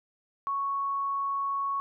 sine tone, 1108.7 Hz, C#6, in tune, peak -27 dBFS, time 0.47-1.8 s, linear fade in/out 0 ms, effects none

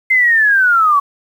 sine linear sweep, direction down, 2093 to 1108 Hz, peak -8 dBFS, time 0.1-1 s, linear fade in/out 10 ms, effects 7-bit

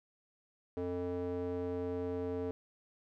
square tone with band-pass filter, 89 Hz, F2, 33 cents sharp, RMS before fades -37 dBFS, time 0.77-2.51 s, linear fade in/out 0 ms, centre 410 Hz, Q 2.7, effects none

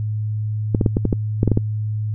clicks, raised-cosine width 3 ms, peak -3 dBFS, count 10, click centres 0.748 / 0.812 / 0.862 / 0.969 / 1.053 / 1.128 / 1.431 / 1.477 / 1.517 / 1.574 s, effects noise-tail reverb RT60 0.1 s tail -26 dB re dry + added 107 Hz sine -20 dBFS peak until 2.14 s

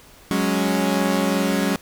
sawtooth chord, F# suspended second, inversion none, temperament equal, 185 / 207.7 / 277.2 Hz, F#3 / G#3 / C#4, 0 / 0 / 0 cents, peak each -19 dBFS, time 0.31-1.76 s, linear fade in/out 0 ms, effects pink hiss -48 dBFS RMS until 1.81 s

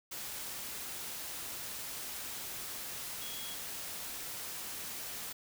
sine tone in noise, 3322 Hz, G#7, in tune, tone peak -46 dBFS, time 3.21-3.55 s, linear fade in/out 10 ms, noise white, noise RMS -42 dBFS, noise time 0.11-5.33 s, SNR -7 dB, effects none

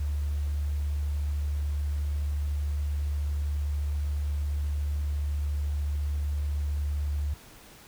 sine tone, 73 Hz, D2, 10 cents flat, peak -26 dBFS, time 0-7.34 s, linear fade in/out 5 ms, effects pink hiss -51 dBFS RMS until 7.87 s

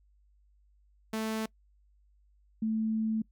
sawtooth / sine tone pair in turn, 220 / 220 Hz, A3 / A3, 0 / 0 cents, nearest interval unison, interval 0 cents, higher neither, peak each -27 dBFS, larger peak neither, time 1.13-1.46 / 2.62-3.22 s, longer second, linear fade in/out 5 ms, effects noise-tail reverb RT60 0.1 s tail -23 dB re dry + added 50 Hz sine -62 dBFS peak until 3.31 s

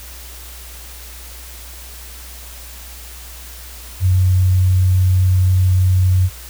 sine tone, 92.5 Hz, F#2, in tune, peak -10 dBFS, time 4-6.3 s, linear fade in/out 50 ms, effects added 60 Hz sine -35 dBFS peak until 6.49 s + white hiss -37 dBFS RMS until 6.49 s

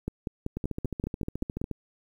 two click trains, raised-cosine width 3 ms, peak -19 / -17 dBFS, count 17 / 9, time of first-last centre 0.57-1.713 / 0.08-1.616 s, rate 14 / 5.21 Hz, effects 9-bit

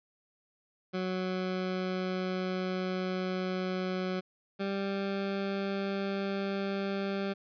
20% pulse tone pair in turn, 185 / 196.69 Hz, F#3 / G3, 0 / +6 cents, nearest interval minor second, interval 106 cents, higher second, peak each -26 dBFS, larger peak neither, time 0.93-4.21 / 4.59-7.34 s, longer first, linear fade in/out 20 ms, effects resampled to 11025 Hz

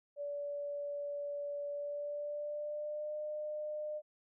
sine tone with pitch glide, 576 to 604.3 Hz, D5 to D5, -34 to +49 cents, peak -37 dBFS, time 0.16-4.02 s, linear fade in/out 50 ms, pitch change +83 cents, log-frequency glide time 1.7-3.16 s, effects none

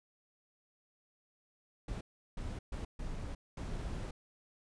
brown noise bursts at uneven times, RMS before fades -40 dBFS, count 5, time 1.88-2.01 / 2.37-2.59 / 2.72-2.85 / 2.99-3.35 / 3.57-4.11 s, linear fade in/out 5 ms, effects resampled to 22050 Hz

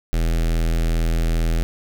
square tone with notch filter, 41.2 Hz, E1, in tune, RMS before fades -19 dBFS, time 0.13-1.63 s, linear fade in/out 0 ms, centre 990 Hz, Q 1.7, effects none

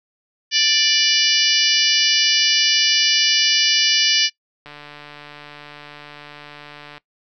harmonic tone, 587.3 Hz, D5, in tune, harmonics 3 / 4 / 5 / 6 / 7 / 8 / 9 / 10, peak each -26 / -24 / -19 / -25 / -26 / -20 / -22 / -25 dBFS, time 0.51-4.3 s, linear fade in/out 50 ms
click train, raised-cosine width 0.3 ms, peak -22 dBFS, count 342, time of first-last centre 4.66-6.98 s, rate 147 Hz
effects noise-tail reverb RT60 0.1 s tail -20 dB re dry

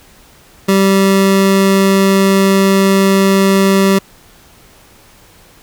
25% pulse tone, 194.3 Hz, G3, 15 cents flat, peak -4 dBFS, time 0.68-3.99 s, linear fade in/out 10 ms, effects pink hiss -44 dBFS RMS until 5.62 s

